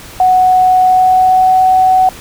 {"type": "tone with pitch glide", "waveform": "sine", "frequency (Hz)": [740, 748.6], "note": ["F#5", "F#5"], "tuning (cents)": [0, 20], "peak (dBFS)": -5, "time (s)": [0.2, 2.09], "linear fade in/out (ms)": 2, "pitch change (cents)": 20, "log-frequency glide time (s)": [0.78, 1.61], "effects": ["pink hiss -32 dBFS RMS until 2.2 s"]}